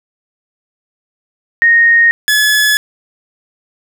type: tone pair in turn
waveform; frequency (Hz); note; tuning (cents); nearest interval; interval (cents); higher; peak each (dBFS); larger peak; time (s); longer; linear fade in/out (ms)
sine / sawtooth; 1859 / 1708.2; A#6 / G#6; -5 / +48; minor second; 147; first; -5; neither; 1.62-2.11 / 2.28-2.77; neither; 0
effects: none